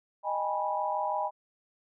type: tone cluster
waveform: sine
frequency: 619 / 806 / 852 / 978 Hz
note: D#5 / G5 / G#5 / B5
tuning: -9 / +48 / +44 / -17 cents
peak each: -34 / -32 / -38 / -32 dBFS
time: 0.23-1.31 s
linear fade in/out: 50 ms
effects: none